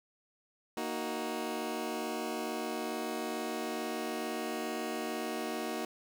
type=chord; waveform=20% pulse; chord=D# minor; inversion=second; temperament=just; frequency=233.3 / 311.1 / 373.4 Hz; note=A#3 / D#4 / F#4; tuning=+2 / 0 / +16 cents; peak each=-34 dBFS; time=0.77-5.85 s; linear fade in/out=2 ms; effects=none